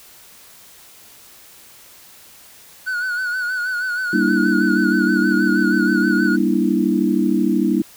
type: tone with vibrato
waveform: triangle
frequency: 1477 Hz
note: F#6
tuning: 3 cents flat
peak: -18 dBFS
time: 2.86-6.37 s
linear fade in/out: 20 ms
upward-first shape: sine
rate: 6.3 Hz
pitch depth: 54 cents each way
type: chord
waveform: sine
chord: E half-diminished seventh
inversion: first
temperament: just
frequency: 197.78 / 237.3 / 296.7 / 329.6 Hz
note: G3 / Bb3 / D4 / E4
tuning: +16 / +31 / +18 / 0 cents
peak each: -20 dBFS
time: 4.13-7.82 s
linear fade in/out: 5 ms
effects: white hiss -45 dBFS RMS until 7.96 s